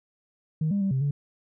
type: tone with pitch steps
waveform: sine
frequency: 156.8 / 200.9 / 194.9 / 132.4 / 142.9 Hz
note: D#3 / G3 / G3 / C3 / D3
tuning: +14 / +43 / -10 / +21 / -47 cents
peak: -21 dBFS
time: 0.61-1.11 s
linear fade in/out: 5 ms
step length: 100 ms
effects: tanh soft clip ceiling -19 dBFS